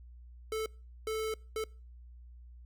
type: tone bursts at uneven times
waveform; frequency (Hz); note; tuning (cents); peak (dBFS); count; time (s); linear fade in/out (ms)
square; 438.1; A4; -7; -33; 3; 0.52-0.66 / 1.07-1.34 / 1.56-1.64; 2
effects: noise-tail reverb RT60 0.4 s tail -25 dB re dry + added 60 Hz sine -49 dBFS peak until 2.65 s